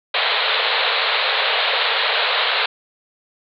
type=band-pass noise; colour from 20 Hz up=white; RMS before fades=-19 dBFS; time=0.14-2.66 s; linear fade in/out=5 ms; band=430 to 4200 Hz; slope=96 dB/octave; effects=none